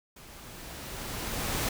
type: noise with level ramp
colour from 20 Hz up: pink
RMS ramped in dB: -50 to -29 dBFS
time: 0.16-1.69 s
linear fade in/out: 5 ms
effects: none